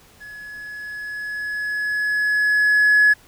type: tone with level ramp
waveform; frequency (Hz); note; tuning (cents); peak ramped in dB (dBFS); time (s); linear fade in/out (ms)
triangle; 1694; G#6; +34; -34 to -7; 0.2-3.14; 20
effects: tanh soft clip ceiling -7 dBFS + pink hiss -51 dBFS RMS until 3.27 s